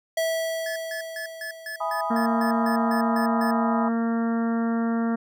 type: tone with exponential decay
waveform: square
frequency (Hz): 653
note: E5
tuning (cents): -17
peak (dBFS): -22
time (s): 0.17-3.21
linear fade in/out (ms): 5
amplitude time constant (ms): 660
type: tone bursts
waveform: square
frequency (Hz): 1726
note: A6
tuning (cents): -34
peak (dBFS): -32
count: 12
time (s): 0.66-3.51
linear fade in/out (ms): 2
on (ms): 100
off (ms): 150
type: chord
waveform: sine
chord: E major seventh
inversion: none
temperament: equal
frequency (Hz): 659.3 / 830.6 / 987.8 / 1244.5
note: E5 / G#5 / B5 / D#6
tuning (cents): 0 / 0 / 0 / 0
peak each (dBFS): -30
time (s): 1.8-3.89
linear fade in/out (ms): 10
type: harmonic tone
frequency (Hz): 230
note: A#3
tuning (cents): -23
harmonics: 1 / 2 / 3 / 4 / 5 / 6 / 7 / 8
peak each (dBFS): -22 / -33 / -34 / -40 / -39 / -38 / -44 / -44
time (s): 2.1-5.16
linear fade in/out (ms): 10
effects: none